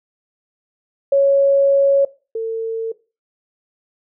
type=tone pair in turn; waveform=sine; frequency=554.4 / 450.1 Hz; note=C#5 / A4; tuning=0 / +39 cents; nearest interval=major third; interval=361 cents; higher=first; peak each=-10 / -19 dBFS; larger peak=first; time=1.12-2.05 / 2.35-2.92 s; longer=first; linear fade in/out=5 ms; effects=noise-tail reverb RT60 0.3 s tail -18 dB re dry